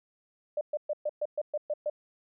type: tone bursts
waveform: sine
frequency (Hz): 597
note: D5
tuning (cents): +28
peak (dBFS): -27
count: 9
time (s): 0.57-1.899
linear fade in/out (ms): 5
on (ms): 41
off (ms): 120
effects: none